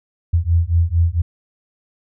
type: beating tone pair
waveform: sine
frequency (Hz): 82.41 / 86.81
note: E2 / F2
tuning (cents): 0 / -10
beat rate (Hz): 4.4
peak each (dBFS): -16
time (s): 0.33-1.22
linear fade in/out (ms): 10
effects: none